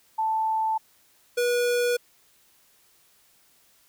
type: tone pair in turn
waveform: sine / square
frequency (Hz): 881 / 484.8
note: A5 / B4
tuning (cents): +2 / -32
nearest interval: minor seventh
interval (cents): 1034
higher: first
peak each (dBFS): -22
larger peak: neither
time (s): 0.18-0.78 / 1.37-1.97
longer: neither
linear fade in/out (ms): 10
effects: white hiss -61 dBFS RMS until 3.88 s